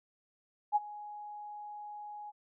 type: tone with ADSR envelope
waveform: sine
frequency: 834 Hz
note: G#5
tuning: 7 cents sharp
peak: -22 dBFS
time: 0.72-2.32 s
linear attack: 38 ms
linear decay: 28 ms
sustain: -20 dB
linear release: 30 ms
effects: none